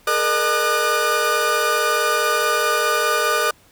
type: tone cluster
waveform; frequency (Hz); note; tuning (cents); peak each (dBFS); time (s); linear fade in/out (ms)
40% pulse; 424.9 / 469.6 / 608 / 1211 / 1482; G#4 / A#4 / D#5 / D#6 / F#6; +40 / +13 / -40 / -47 / +2; -26 / -24 / -24 / -20 / -22; 0.07-3.51; 5
effects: pink hiss -53 dBFS RMS until 3.71 s